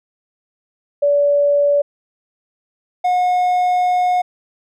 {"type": "tone pair in turn", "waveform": ["sine", "triangle"], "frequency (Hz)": [575, 723.6], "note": ["D5", "F#5"], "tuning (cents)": [-37, -39], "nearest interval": "major third", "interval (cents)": 398, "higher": "second", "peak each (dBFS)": -11, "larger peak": "neither", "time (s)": [[1.02, 1.82], [3.04, 4.22]], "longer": "second", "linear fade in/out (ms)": 10, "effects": []}